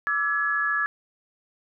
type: tone cluster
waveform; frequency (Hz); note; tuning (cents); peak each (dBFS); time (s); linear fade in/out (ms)
sine; 1169 / 1323 / 1697; D6 / E6 / G#6; -8 / +6 / +37; -31 / -29 / -23; 0.07-0.86; 0
effects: none